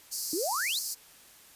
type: high-pass noise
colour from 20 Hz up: pink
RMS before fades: -34 dBFS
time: 0.11-0.95 s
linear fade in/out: 20 ms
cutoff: 4400 Hz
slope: 96 dB/octave
type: exponential sweep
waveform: sine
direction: up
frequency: 293.7 to 4537 Hz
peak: -29 dBFS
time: 0.33-0.79 s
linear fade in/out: 2 ms
effects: white hiss -55 dBFS RMS until 1.55 s + resampled to 32000 Hz